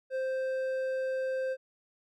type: tone with hard clipping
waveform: sine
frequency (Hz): 523.3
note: C5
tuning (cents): 0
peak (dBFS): -31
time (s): 0.1-1.57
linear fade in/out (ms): 50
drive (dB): 6
effects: none